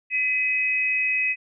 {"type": "tone pair together", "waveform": "sine", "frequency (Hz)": [2013, 2535], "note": ["B6", "D#7"], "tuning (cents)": [33, 32], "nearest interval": "major third", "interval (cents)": 399, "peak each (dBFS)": [-27, -21], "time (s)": [0.1, 1.36], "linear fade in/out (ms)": 50, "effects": []}